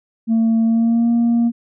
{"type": "tone with pitch glide", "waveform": "sine", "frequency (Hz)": [226, 234.6], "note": ["A3", "A#3"], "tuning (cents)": [47, 11], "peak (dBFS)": -10, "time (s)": [0.27, 1.52], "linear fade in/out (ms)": 50, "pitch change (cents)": 64, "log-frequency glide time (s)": [0.64, 1.1], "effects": ["tanh soft clip ceiling -11 dBFS"]}